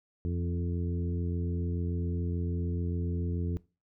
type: harmonic tone with a mistuned harmonic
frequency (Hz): 86.9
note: F2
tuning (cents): -8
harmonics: 1 / 2 / 3 / 4 / 5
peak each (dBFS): -30 / -36 / -40 / -42 / -44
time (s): 0.25-3.57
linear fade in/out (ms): 0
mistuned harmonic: 2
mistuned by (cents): -19
effects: noise-tail reverb RT60 0.3 s tail -20 dB re dry